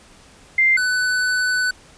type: tone pair in turn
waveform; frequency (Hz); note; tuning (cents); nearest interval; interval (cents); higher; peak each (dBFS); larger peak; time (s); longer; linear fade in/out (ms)
sine / square; 2093 / 1498.2; C7 / F#6; 0 / +21; tritone; 579; first; -12 / -18; first; 0.58-0.77 / 0.77-1.71; second; 5
effects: pink hiss -48 dBFS RMS until 1.97 s + resampled to 22050 Hz